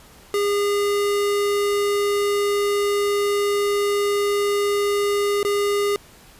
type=tone with dropouts; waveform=square; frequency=407.1 Hz; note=G#4; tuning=35 cents flat; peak=-19 dBFS; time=0.34-5.96 s; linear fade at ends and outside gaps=1 ms; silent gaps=5.43-5.449 s; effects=pink hiss -48 dBFS RMS until 6.39 s + resampled to 32000 Hz